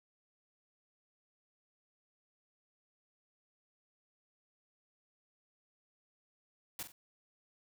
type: noise with echo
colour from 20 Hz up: white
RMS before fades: -41 dBFS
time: 6.79-6.83 s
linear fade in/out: 2 ms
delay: 45 ms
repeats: 2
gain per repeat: -9 dB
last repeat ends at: 6.92 s
effects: none